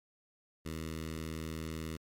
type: tone with notch filter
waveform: 10% pulse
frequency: 79.9 Hz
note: D#2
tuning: 47 cents sharp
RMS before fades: -40 dBFS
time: 0.65-1.97 s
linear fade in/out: 10 ms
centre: 750 Hz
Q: 0.82
effects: MP3 64 kbps